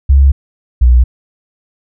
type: tone pair in turn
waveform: sine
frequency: 68.5 / 61.19 Hz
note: C#2 / B1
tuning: -20 / -15 cents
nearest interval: major second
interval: 195 cents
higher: first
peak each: -3 dBFS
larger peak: neither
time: 0.09-0.32 / 0.81-1.04 s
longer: neither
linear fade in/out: 10 ms
effects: none